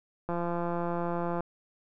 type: click train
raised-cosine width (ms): 1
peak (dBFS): -19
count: 193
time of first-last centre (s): 0.29-1.406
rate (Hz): 172
effects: none